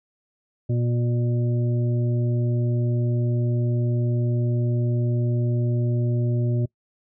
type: harmonic tone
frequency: 120 Hz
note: B2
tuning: 49 cents flat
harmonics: 1 / 2 / 3 / 5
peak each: -20 / -31 / -31 / -37 dBFS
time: 0.69-6.66 s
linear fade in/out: 10 ms
effects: noise-tail reverb RT60 0.1 s tail -23 dB re dry